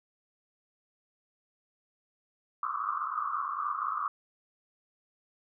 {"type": "band-pass noise", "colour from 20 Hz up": "pink", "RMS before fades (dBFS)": -33, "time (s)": [2.63, 4.08], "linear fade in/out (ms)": 2, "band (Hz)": [1100, 1300], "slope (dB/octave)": 96, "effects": []}